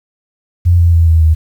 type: tone with pitch steps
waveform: sine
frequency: 87.3 / 85.21 / 83.17 / 81.17 / 79.23 Hz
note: F2 / F2 / E2 / E2 / D#2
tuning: 0 / -42 / +16 / -26 / +32 cents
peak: -5 dBFS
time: 0.65-1.35 s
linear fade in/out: 20 ms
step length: 140 ms
effects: 7-bit